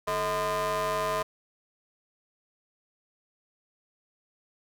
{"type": "ring-modulated tone", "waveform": "30% pulse", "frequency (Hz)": 196, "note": "G3", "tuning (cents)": 0, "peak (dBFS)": -21, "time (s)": [0.07, 1.23], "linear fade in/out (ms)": 10, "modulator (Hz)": 830, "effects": []}